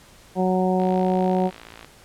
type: harmonic tone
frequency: 185 Hz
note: F#3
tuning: in tune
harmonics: 1 / 2 / 3 / 4 / 5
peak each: -21 / -24 / -26 / -25 / -32 dBFS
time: 0.35-1.51 s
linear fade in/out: 50 ms
type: click train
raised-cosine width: 0.3 ms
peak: -24 dBFS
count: 60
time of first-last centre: 0.8-1.846 s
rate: 56.4 Hz
effects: pink hiss -50 dBFS RMS until 2.04 s + low-pass 12000 Hz 12 dB/octave